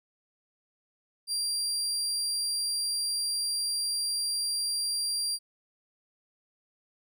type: tone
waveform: 30% pulse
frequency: 4748 Hz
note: D8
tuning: 18 cents sharp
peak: -25 dBFS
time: 1.27-5.39 s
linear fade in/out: 50 ms
effects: none